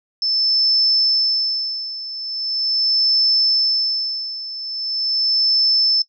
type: tone with tremolo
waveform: sine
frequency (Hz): 5274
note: E8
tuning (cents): 0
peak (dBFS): -13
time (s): 0.22-6.02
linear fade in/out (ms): 2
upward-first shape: sine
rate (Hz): 0.41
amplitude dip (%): 80
effects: noise-tail reverb RT60 0.1 s tail -18 dB re dry